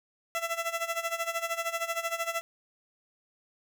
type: tone with tremolo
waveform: 15% pulse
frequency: 669 Hz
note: E5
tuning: 25 cents sharp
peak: -21 dBFS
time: 0.35-2.41 s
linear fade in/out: 0 ms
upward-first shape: sine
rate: 13 Hz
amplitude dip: 80%
effects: none